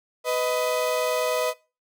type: tone pair together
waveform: 35% pulse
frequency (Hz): 498.4 / 628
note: B4 / D#5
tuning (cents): +16 / +16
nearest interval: major third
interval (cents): 400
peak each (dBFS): -23 / -24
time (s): 0.24-1.54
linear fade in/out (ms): 50
effects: noise-tail reverb RT60 0.3 s tail -21 dB re dry